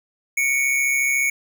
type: tone pair together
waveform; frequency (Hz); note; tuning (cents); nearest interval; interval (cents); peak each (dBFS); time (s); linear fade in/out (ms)
square; 2217 / 2351; C#7 / D7; 0 / +1; minor second; 101; -19 / -27; 0.37-1.3; 5
effects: none